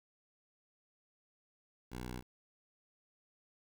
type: tone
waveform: 10% pulse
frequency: 61.74 Hz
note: B1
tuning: in tune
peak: -33 dBFS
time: 1.9-2.23 s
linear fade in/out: 50 ms
effects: 10-bit